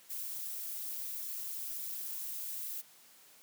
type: noise with amplitude modulation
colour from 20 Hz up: violet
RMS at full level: -37 dBFS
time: 0.09-2.82 s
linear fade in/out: 20 ms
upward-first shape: sine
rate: 270 Hz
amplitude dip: 75%
effects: white hiss -60 dBFS RMS until 3.42 s + high-pass 150 Hz 12 dB/octave